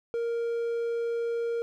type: tone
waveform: triangle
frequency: 466.6 Hz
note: A#4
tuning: 2 cents sharp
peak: -25 dBFS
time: 0.14-1.62 s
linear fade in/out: 0 ms
effects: none